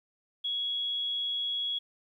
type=tone; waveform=sine; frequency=3339 Hz; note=G#7; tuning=9 cents sharp; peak=-29 dBFS; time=0.44-1.79 s; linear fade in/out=10 ms; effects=11-bit